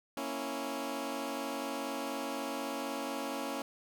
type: chord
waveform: 15% pulse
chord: A# diminished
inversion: none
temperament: equal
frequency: 233.1 / 277.2 / 329.6 Hz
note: A#3 / C#4 / E4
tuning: 0 / 0 / 0 cents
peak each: -36 / -31 / -36 dBFS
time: 0.17-3.62 s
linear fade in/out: 2 ms
effects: none